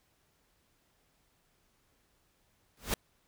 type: noise with exponential growth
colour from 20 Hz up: pink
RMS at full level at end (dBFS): -27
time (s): 2.77-2.94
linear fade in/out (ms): 2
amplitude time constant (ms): 36
effects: pink hiss -72 dBFS RMS until 3.27 s